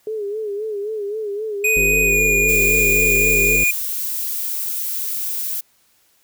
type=tone with vibrato; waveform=sine; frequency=419.6 Hz; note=G#4; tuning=18 cents sharp; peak=-22 dBFS; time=0.07-3.56 s; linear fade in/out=2 ms; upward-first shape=sine; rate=3.8 Hz; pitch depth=86 cents each way
type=tone with pitch glide; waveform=square; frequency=2489 to 2439 Hz; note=D#7 to D#7; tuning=0 to -35 cents; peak=-15 dBFS; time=1.64-3.71 s; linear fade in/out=5 ms; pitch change=-35 cents; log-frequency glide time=2.04-2.21 s
type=harmonic tone; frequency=51.5 Hz; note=G#1; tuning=14 cents flat; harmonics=1 / 3 / 5 / 7 / 9 / 10; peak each=-24 / -29 / -31 / -32 / -34 / -34 dBFS; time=1.76-3.64 s; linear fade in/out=5 ms
type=noise; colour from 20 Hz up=violet; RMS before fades=-24 dBFS; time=2.48-5.61 s; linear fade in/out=10 ms
effects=white hiss -59 dBFS RMS until 6.23 s

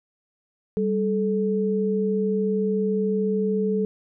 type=tone pair together; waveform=sine; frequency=196 / 433.2 Hz; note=G3 / A4; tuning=0 / -27 cents; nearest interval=octave + major second; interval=1373 cents; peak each=-23 dBFS; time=0.77-3.85 s; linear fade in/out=0 ms; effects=none

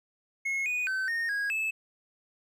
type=tone with pitch steps; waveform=triangle; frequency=2171 / 2473 / 1534 / 1843 / 1645 / 2612 Hz; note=C#7 / D#7 / G6 / A#6 / G#6 / E7; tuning=-37 / -11 / -38 / -20 / -17 / -17 cents; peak=-26 dBFS; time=0.45-1.71 s; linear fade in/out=10 ms; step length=210 ms; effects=none

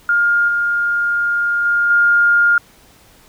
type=tone with level steps; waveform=sine; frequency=1412 Hz; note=F6; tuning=19 cents sharp; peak=-11 / -14 / -12 / -9 dBFS; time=0.09-2.58 s; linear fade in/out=2 ms; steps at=0.48 / 1.65 / 1.9 s; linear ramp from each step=5 ms; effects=pink hiss -48 dBFS RMS until 3.28 s

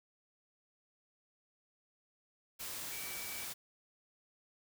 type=tone in noise; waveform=sine; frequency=2297 Hz; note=D7; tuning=39 cents flat; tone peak=-48 dBFS; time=2.91-3.46 s; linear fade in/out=20 ms; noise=white; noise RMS=-43 dBFS; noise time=2.59-3.54 s; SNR=-8 dB; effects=none

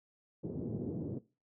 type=band-pass noise; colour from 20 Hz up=pink; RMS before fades=-39 dBFS; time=0.43-1.19 s; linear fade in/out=10 ms; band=110 to 410 Hz; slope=24 dB/octave; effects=noise-tail reverb RT60 0.3 s tail -19 dB re dry

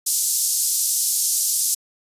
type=band-pass noise; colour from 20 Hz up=white; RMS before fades=-21 dBFS; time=0.06-1.75 s; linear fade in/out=10 ms; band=5300 to 12000 Hz; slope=24 dB/octave; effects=resampled to 32000 Hz

